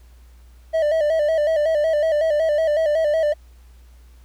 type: tone with vibrato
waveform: triangle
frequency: 619 Hz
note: D#5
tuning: 9 cents flat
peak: -14 dBFS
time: 0.73-3.34 s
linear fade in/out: 20 ms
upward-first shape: square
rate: 5.4 Hz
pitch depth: 73 cents each way
effects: added 60 Hz sine -44 dBFS peak until 4.24 s + pink hiss -59 dBFS RMS until 4.24 s